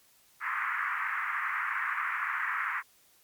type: band-pass noise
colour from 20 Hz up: pink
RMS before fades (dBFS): -32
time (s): 0.4-2.83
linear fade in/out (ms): 50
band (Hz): 1100 to 2100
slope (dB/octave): 48
effects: white hiss -63 dBFS RMS until 3.23 s + MP3 96 kbps